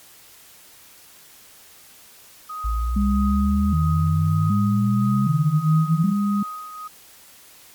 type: tone with tremolo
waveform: sine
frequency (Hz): 1252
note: D#6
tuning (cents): +10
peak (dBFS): -27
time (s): 2.49-6.88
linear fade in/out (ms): 10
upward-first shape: triangle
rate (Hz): 1.6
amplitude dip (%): 60
type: exponential sweep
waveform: sine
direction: up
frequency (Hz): 54.6 to 179.4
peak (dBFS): -20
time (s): 2.64-6.13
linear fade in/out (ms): 10
type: tone with vibrato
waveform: sine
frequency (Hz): 178.7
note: F3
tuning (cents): +40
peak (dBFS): -18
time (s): 2.96-6.43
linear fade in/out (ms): 5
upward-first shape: square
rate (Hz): 0.65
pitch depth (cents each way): 220
effects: white hiss -48 dBFS RMS until 7.74 s + MP3 96 kbps